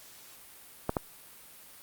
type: clicks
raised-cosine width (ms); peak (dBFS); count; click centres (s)
1; -13; 2; 0.894 / 0.968
effects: white hiss -52 dBFS RMS until 1.82 s + Opus 48 kbps